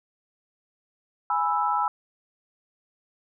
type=chord; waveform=sine; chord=E major; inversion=first; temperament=equal; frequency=830.6 / 987.8 / 1318.5 Hz; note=G#5 / B5 / E6; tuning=0 / 0 / 0 cents; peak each=-26 dBFS; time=1.3-1.88 s; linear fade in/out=2 ms; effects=none